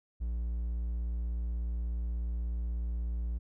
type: tone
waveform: triangle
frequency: 58.27 Hz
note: A#1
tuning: in tune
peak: -29 dBFS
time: 0.2-3.39 s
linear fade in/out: 20 ms
effects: none